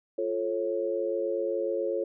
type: chord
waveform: sine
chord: F augmented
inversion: none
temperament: just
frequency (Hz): 349.2 / 436.5 / 545.7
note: F4 / A4 / C#5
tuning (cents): 0 / -14 / -27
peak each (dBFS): -32 / -31 / -30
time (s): 0.18-2.04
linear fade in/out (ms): 5
effects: none